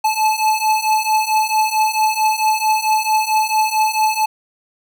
square beating tone pair, 864 / 868.5 Hz, A5 / A5, -32 / -23 cents, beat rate 4.5 Hz, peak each -19 / -17 dBFS, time 0.04-4.26 s, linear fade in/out 10 ms, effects none

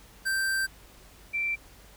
square / sine tone pair in turn, 1566 / 2346 Hz, G6 / D7, -2 / -2 cents, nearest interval perfect fifth, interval 700 cents, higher second, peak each -26 dBFS, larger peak neither, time 0.25-0.67 / 1.33-1.56 s, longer first, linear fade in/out 20 ms, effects added 50 Hz sine -55 dBFS peak until 1.96 s + pink hiss -54 dBFS RMS until 1.96 s

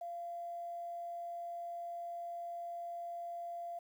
sine tone with quantisation, 690 Hz, F5, 21 cents flat, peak -40 dBFS, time 0.01-3.79 s, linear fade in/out 5 ms, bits 11, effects none

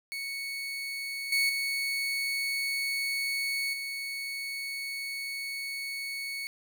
30% pulse tone with level steps, 2217 Hz, C#7, in tune, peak -31 / -21 / -26 / -31 dBFS, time 0.12-6.47 s, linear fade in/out 0 ms, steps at 1.32 / 1.49 / 3.73 s, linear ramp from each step 5 ms, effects none

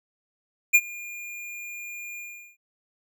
square tone with ADSR envelope, 2416 Hz, D7, 48 cents sharp, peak -12 dBFS, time 0.73-2.57 s, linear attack 20 ms, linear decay 51 ms, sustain -24 dB, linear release 390 ms, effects none

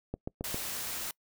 click train, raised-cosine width 2 ms, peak -21 dBFS, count 4, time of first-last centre 0.14-0.544 s, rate 7.42 Hz
white noise, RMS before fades -37 dBFS, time 0.44-1.11 s, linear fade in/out 2 ms
effects noise-tail reverb RT60 0.1 s tail -25 dB re dry

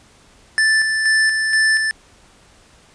square tone with tremolo, 1760 Hz, A6, in tune, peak -13 dBFS, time 0.58-1.91 s, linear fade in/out 0 ms, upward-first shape square, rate 2.1 Hz, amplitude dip 40%, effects pink hiss -50 dBFS RMS until 2.94 s + resampled to 22050 Hz

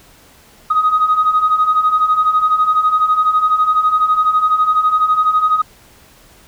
sine beating tone pair, 1244.5 / 1256.5 Hz, D#6 / D#6, 0 / +17 cents, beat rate 12 Hz, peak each -16 / -11 dBFS, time 0.7-5.62 s, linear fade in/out 10 ms, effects tanh soft clip ceiling -5 dBFS + pink hiss -46 dBFS RMS until 6.47 s

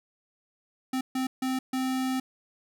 square tone bursts at uneven times, 260 Hz, C4, 11 cents flat, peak -27 dBFS, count 4, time 0.93-1.01 / 1.15-1.27 / 1.42-1.59 / 1.73-2.2 s, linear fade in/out 5 ms, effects none

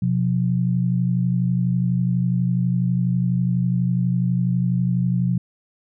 sine tone pair together, 126.38 / 178.5 Hz, B2 / F3, +40 / +38 cents, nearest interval tritone, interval 598 cents, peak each -20 dBFS, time 0.02-5.38 s, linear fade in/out 5 ms, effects none

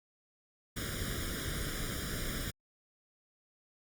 pink noise with comb filter, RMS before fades -37 dBFS, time 0.76-2.51 s, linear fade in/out 10 ms, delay 0.57 ms, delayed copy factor +1, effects Opus 48 kbps

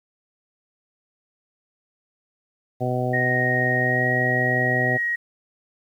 harmonic tone, 125.4 Hz, B2, 27 cents sharp, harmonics 1 / 2 / 3 / 4 / 5 / 6, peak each -25 / -29 / -30 / -30 / -28 / -29 dBFS, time 2.8-4.98 s, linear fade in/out 20 ms
sine tone with pitch glide, 1864.7 to 1891.8 Hz, A#6 to A#6, 0 to +25 cents, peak -21 dBFS, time 3.13-5.16 s, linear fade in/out 10 ms, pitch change +25 cents, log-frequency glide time 3.8-4.06 s
effects 9-bit

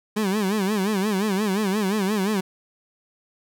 30% pulse tone with vibrato, 201.9 Hz, G#3, 49 cents flat, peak -18 dBFS, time 0.16-2.41 s, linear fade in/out 10 ms, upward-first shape sine, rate 5.7 Hz, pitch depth 140 cents each way, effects none

